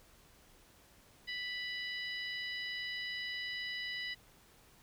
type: harmonic tone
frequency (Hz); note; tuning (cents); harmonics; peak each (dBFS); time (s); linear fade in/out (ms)
987.8; B5; 0; 2 / 3 / 4 / 5; -40 / -44 / -46 / -48; 1.27-4.15; 20
effects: pink hiss -63 dBFS RMS until 4.82 s